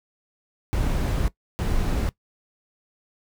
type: noise bursts at uneven times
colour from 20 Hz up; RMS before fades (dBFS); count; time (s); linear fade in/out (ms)
brown; -23; 2; 0.73-1.28 / 1.59-2.09; 0
effects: noise-tail reverb RT60 0.1 s tail -19 dB re dry